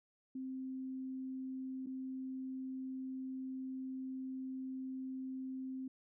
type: tone with dropouts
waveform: sine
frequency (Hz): 261.6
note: C4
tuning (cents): 0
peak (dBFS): -40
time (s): 0.35-5.88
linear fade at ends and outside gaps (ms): 5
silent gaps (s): 1.862-1.868
effects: none